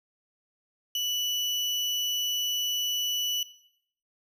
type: tone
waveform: 35% pulse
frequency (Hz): 2960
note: F#7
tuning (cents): 0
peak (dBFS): -25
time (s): 0.95-3.43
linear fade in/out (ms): 2
effects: noise-tail reverb RT60 0.7 s tail -17 dB re dry